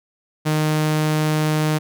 sawtooth tone, 154.1 Hz, D#3, 16 cents flat, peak -13 dBFS, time 0.45-1.79 s, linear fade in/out 20 ms, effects none

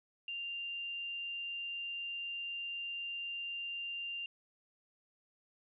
sine tone, 2788 Hz, F7, 4 cents flat, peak -38 dBFS, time 0.28-4.26 s, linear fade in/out 2 ms, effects none

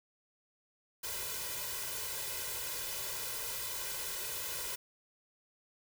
white noise with comb filter, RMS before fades -39 dBFS, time 1.03-4.76 s, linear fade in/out 10 ms, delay 2 ms, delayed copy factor +0.95, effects none

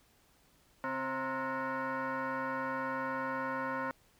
sine tone with frequency modulation, 261.8 Hz, C4, 1 cent sharp, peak -32 dBFS, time 0.84-3.91 s, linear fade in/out 0 ms, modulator 397 Hz, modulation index 3.6, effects tanh soft clip ceiling -28 dBFS + pink hiss -67 dBFS RMS until 4.19 s

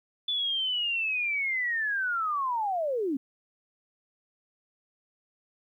sine linear sweep, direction down, 3484 to 252.2 Hz, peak -26 dBFS, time 0.28-3.17 s, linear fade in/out 5 ms, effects 11-bit

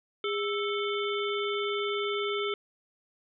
harmonic tone with a mistuned harmonic, 440 Hz, A4, in tune, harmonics 1 / 3 / 5 / 7 / 8, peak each -30 / -35 / -37 / -38 / -39 dBFS, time 0.24-2.54 s, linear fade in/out 2 ms, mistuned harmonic 1, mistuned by -130 cents, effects none

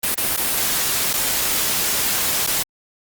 white noise with dropouts, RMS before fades -20 dBFS, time 0.03-2.63 s, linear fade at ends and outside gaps 5 ms, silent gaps 0.147-0.175 / 0.365-0.374 / 1.131-1.137 / 2.466-2.473 s, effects Opus 32 kbps

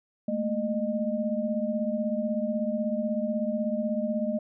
sine tone cluster, 213.5 / 229.7 / 611 Hz, G#3 / A#3 / D#5, +48 / -25 / -32 cents, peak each -30 dBFS, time 0.28-4.39 s, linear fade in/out 5 ms, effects none

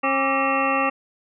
harmonic tone with a mistuned harmonic, 270 Hz, C#4, 45 cents flat, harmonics 1 / 2 / 3 / 4 / 5 / 7 / 8 / 9 / 10, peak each -27 / -26 / -26 / -23 / -33 / -30 / -34 / -37 / -26 dBFS, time 0.03-0.9 s, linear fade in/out 10 ms, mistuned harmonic 4, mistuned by +130 cents, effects none

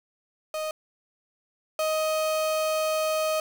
35% pulse tone pair in turn, 622.3 / 626.6 Hz, D#5 / D#5, 0 / +12 cents, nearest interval unison, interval 12 cents, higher second, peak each -27 / -22 dBFS, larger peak second, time 0.54-0.71 / 1.79-3.4 s, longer second, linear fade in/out 2 ms, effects 8-bit

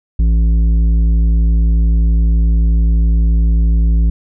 sine tone with tanh clipping, 55.8 Hz, A1, 25 cents sharp, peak -10 dBFS, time 0.19-4.1 s, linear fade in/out 5 ms, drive 9 dB, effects none

